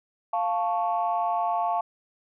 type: chord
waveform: sine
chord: F augmented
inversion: none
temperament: equal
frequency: 698.5 / 880 / 1108.7 Hz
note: F5 / A5 / C#6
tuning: 0 / 0 / 0 cents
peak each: -25 / -27 / -30 dBFS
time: 0.33-1.81 s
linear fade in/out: 5 ms
effects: tanh soft clip ceiling -15 dBFS